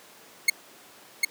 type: tone with echo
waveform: sawtooth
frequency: 2167 Hz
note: C#7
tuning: 40 cents flat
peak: -12 dBFS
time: 0.48-0.5 s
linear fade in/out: 5 ms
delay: 750 ms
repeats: 1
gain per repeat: -3 dB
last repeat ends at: 1.25 s
effects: pink hiss -50 dBFS RMS until 1.3 s + high-pass 300 Hz 12 dB/octave